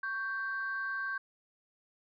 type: tone pair together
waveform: sine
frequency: 1112 / 1566.3 Hz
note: C#6 / G6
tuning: +5 / -2 cents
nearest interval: tritone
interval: 593 cents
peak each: -39 / -33 dBFS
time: 0.03-1.18 s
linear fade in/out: 5 ms
effects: tanh soft clip ceiling -27 dBFS